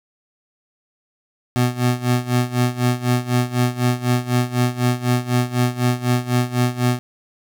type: tone with tremolo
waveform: 25% pulse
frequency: 123.5 Hz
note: B2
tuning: in tune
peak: -10 dBFS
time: 1.56-6.99 s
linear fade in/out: 0 ms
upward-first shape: sine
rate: 4 Hz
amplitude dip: 85%
effects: none